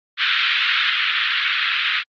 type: band-pass noise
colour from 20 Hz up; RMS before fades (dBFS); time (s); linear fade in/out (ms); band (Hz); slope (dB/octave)
white; -19; 0.17-2.04; 50; 1300 to 3700; 48
effects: Opus 32 kbps